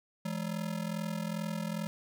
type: ring-modulated tone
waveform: square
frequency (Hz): 189.2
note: F#3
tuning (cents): +39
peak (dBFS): -31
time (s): 0.25-1.87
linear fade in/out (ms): 0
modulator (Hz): 21.2
effects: none